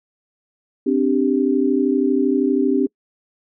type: chord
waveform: sine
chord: C suspended second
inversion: none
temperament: just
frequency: 261.6 / 294.3 / 392.4 Hz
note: C4 / D4 / G4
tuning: 0 / +4 / +2 cents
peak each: -18 / -19 / -20 dBFS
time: 0.86-2.87 s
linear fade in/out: 10 ms
effects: noise-tail reverb RT60 0.1 s tail -26 dB re dry